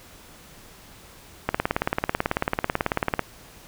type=click train; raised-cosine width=0.5 ms; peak=-6 dBFS; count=32; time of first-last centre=1.49-3.193 s; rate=18.2 Hz; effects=pink hiss -48 dBFS RMS until 3.67 s